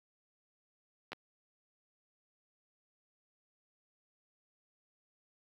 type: clicks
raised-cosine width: 0.3 ms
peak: -25 dBFS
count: 2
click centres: 1.12 / 1.131 s
effects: high-pass 150 Hz 12 dB/octave + 10-bit